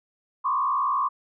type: tone with frequency modulation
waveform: sine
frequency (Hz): 1094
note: C#6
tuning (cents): -23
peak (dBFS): -21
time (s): 0.44-1.09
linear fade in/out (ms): 20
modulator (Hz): 59.1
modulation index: 1.4
effects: none